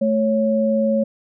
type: tone pair together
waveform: sine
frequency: 218.8 / 553 Hz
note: A3 / C#5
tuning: -9 / -4 cents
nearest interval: octave + major third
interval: 1605 cents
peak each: -18 dBFS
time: 0.01-1.04 s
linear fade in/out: 10 ms
effects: none